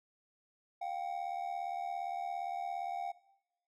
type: ring-modulated tone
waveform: triangle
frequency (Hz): 746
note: F#5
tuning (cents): +14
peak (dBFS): -31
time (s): 0.81-3.12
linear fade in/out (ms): 10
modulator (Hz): 38.7
effects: noise-tail reverb RT60 0.8 s tail -18 dB re dry